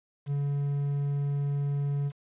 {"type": "tone with quantisation", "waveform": "triangle", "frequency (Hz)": 142.2, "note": "C#3", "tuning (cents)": 45, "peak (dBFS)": -24, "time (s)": [0.26, 2.12], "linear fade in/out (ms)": 50, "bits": 9, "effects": ["resampled to 8000 Hz"]}